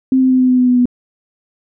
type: tone with pitch steps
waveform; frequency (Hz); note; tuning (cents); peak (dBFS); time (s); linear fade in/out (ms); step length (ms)
sine; 261.6 / 259.3 / 257.1 / 254.9 / 252.7 / 250.5 / 248.3 / 246.2; C4 / C4 / C4 / C4 / B3 / B3 / B3 / B3; 0 / -15 / -30 / -45 / +40 / +25 / +9 / -5; -8; 0.12-0.856; 2; 92
effects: none